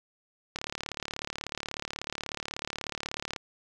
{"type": "click train", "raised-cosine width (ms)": 0.2, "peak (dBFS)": -16, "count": 103, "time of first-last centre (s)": [0.56, 3.362], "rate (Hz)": 36.4, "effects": []}